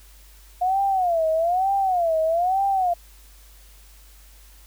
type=tone with vibrato; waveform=sine; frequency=709 Hz; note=F5; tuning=26 cents sharp; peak=-18 dBFS; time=0.61-2.94 s; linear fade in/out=10 ms; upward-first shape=sine; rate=1.1 Hz; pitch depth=190 cents each way; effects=added 50 Hz sine -47 dBFS peak until 4.66 s + white hiss -53 dBFS RMS until 4.66 s